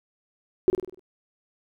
sine tone with echo, 370 Hz, F#4, in tune, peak -13 dBFS, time 0.68-0.7 s, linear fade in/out 0 ms, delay 49 ms, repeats 6, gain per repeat -6 dB, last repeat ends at 0.994 s, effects none

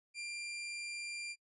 sawtooth tone, 2381 Hz, D7, 23 cents sharp, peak -37 dBFS, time 0.14-1.36 s, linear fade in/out 50 ms, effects noise-tail reverb RT60 0.1 s tail -26 dB re dry + resampled to 24000 Hz

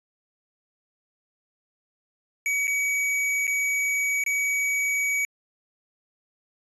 square tone with dropouts, 2267 Hz, C#7, 38 cents sharp, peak -23 dBFS, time 2.46-5.25 s, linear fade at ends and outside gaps 1 ms, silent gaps 2.671-2.678 / 3.469-3.477 / 4.238-4.263 s, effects resampled to 24000 Hz

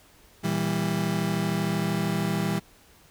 35% pulse chord, E diminished, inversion second, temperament just, 118.67 / 164.81 / 197.78 Hz, Bb2 / E3 / G3, +31 / 0 / +16 cents, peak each -31 / -26 / -26 dBFS, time 0.43-2.6 s, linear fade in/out 20 ms, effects pink hiss -56 dBFS RMS until 3.1 s

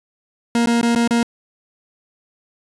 40% pulse tone with dropouts, 234.7 Hz, A#3, 12 cents sharp, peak -13 dBFS, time 0.55-1.23 s, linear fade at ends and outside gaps 2 ms, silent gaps 0.66-0.671 / 0.814-0.829 / 0.951-0.959 / 1.076-1.108 s, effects resampled to 24000 Hz

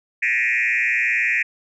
sine tone with frequency modulation, 2147 Hz, C7, 44 cents sharp, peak -16 dBFS, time 0.22-1.43 s, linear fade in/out 10 ms, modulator 118 Hz, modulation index 3.2, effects tanh soft clip ceiling -12 dBFS

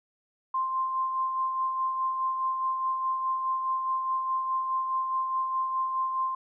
sine tone with tremolo, 1048 Hz, C6, 2 cents sharp, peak -24 dBFS, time 0.54-6.35 s, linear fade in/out 5 ms, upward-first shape sine, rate 4.8 Hz, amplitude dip 40%, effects none

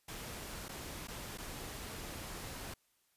pink noise with dropouts, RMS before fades -45 dBFS, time 0.08-2.74 s, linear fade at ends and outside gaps 5 ms, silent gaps 0.684-0.69 / 1.073-1.082 / 1.376-1.383 s, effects white hiss -75 dBFS RMS until 3.16 s + resampled to 32000 Hz

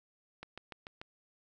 click train, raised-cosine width 0.3 ms, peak -28 dBFS, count 5, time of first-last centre 0.43-1.015 s, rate 6.84 Hz, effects none

